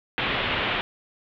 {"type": "low-pass noise", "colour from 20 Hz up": "white", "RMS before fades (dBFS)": -26, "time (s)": [0.18, 0.81], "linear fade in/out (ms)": 0, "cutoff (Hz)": 3400, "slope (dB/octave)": 48, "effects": []}